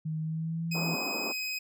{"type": "tone with pitch glide", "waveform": "sine", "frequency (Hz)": [157.2, 166.55], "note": ["D#3", "E3"], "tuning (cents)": [18, 18], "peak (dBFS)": -30, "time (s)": [0.05, 0.95], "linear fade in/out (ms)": 10, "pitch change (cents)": 100, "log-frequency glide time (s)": [0.2, 0.68]}
{"type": "tone", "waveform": "25% pulse", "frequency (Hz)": 2519, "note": "D#7", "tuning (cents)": 21, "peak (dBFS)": -28, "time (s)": [0.71, 1.59], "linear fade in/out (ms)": 10}
{"type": "band-pass noise", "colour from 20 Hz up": "pink", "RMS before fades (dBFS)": -37, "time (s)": [0.74, 1.33], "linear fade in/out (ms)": 20, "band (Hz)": [210, 1200], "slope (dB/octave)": 48}
{"effects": []}